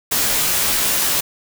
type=noise with comb filter; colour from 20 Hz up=white; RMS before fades=-18 dBFS; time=0.11-1.21 s; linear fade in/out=10 ms; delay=15 ms; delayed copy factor=-0.75; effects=none